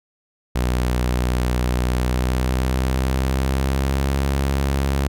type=tone with pitch glide; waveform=sawtooth; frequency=61.74 to 68.5 Hz; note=B1 to C#2; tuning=0 to -20 cents; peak=-14 dBFS; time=0.55-5.08 s; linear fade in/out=10 ms; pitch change=+180 cents; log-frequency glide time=1.85-4.18 s; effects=none